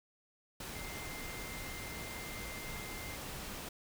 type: tone in noise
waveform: sine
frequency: 2093 Hz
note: C7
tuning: in tune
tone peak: -48 dBFS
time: 0.75-3.16 s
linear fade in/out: 5 ms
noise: pink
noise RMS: -44 dBFS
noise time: 0.6-3.69 s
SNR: -7 dB
effects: none